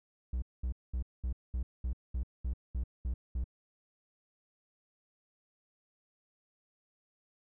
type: tone bursts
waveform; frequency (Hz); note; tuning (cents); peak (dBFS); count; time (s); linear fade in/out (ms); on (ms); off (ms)
triangle; 61.74; B1; 0; -29; 11; 0.33-3.442; 5; 92; 210
effects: none